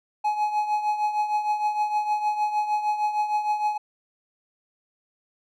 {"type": "tone with tremolo", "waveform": "triangle", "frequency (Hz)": 843, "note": "G#5", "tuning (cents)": 26, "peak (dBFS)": -17, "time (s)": [0.24, 3.78], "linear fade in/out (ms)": 10, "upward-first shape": "triangle", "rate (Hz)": 6.5, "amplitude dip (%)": 70, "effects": []}